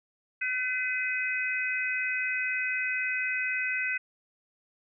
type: harmonic tone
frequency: 506 Hz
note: B4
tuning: 42 cents sharp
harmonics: 3 / 4 / 5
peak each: -32 / -32 / -31 dBFS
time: 0.41-3.98 s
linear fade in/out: 10 ms
effects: none